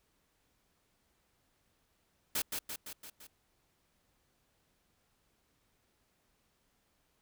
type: noise with echo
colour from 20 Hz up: white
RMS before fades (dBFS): -33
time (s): 2.35-2.42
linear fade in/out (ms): 5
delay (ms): 170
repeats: 5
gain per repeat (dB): -4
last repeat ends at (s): 3.27
effects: pink hiss -75 dBFS RMS until 7.21 s